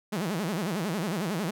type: tone with vibrato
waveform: sawtooth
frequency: 185 Hz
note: F#3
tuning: in tune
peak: -24 dBFS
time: 0.12-1.51 s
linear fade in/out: 10 ms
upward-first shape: sine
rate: 11 Hz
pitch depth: 280 cents each way
effects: none